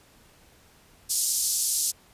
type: band-pass noise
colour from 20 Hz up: white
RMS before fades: -26 dBFS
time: 1.09-1.92 s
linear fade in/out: 20 ms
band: 5000 to 11000 Hz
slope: 24 dB/octave
effects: pink hiss -57 dBFS RMS until 2.13 s + resampled to 32000 Hz